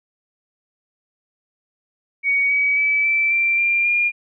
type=tone with pitch steps; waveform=sine; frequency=2244 / 2271 / 2299 / 2327 / 2356 / 2384 / 2413 Hz; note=C#7 / C#7 / D7 / D7 / D7 / D7 / D7; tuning=+21 / +41 / -37 / -17 / +5 / +25 / +46 cents; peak=-15 dBFS; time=2.23-4.12 s; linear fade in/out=50 ms; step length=270 ms; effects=none